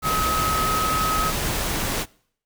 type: tone in noise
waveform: sine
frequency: 1275 Hz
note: D#6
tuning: 42 cents sharp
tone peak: -21 dBFS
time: 0.02-1.33 s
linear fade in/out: 50 ms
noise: pink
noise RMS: -25 dBFS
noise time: 0.02-2.06 s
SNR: +1 dB
effects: noise-tail reverb RT60 0.6 s tail -24 dB re dry